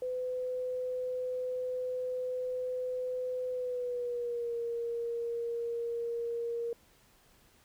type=tone with pitch glide; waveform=sine; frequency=505 to 468.5 Hz; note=B4 to A#4; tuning=+39 to +9 cents; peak=-32 dBFS; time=0.02-6.73 s; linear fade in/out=2 ms; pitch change=-130 cents; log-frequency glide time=3.5-4.56 s; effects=pink hiss -64 dBFS RMS until 7.64 s